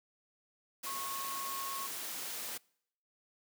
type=tone in noise; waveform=sine; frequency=1094 Hz; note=C#6; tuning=23 cents flat; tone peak=-40 dBFS; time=0.86-1.87 s; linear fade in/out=10 ms; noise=white; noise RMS=-41 dBFS; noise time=0.83-2.58 s; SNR=-2 dB; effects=noise-tail reverb RT60 0.7 s tail -26 dB re dry + high-pass 200 Hz 12 dB/octave